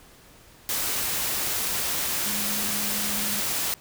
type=tone in noise; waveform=sine; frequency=206.6 Hz; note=G#3; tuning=9 cents flat; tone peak=-35 dBFS; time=2.26-3.4 s; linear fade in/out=0 ms; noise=white; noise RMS=-27 dBFS; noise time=0.69-3.74 s; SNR=-11 dB; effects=pink hiss -52 dBFS RMS until 3.8 s